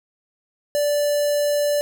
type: tone with notch filter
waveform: square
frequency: 584 Hz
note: D5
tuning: 10 cents flat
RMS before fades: -20 dBFS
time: 0.75-1.81 s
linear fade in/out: 0 ms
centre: 2200 Hz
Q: 0.85
effects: 10-bit